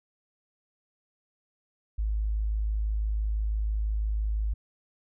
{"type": "tone", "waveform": "sine", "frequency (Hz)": 53, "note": "G#1", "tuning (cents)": 36, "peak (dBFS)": -25, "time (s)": [1.98, 4.54], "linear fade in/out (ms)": 10, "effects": []}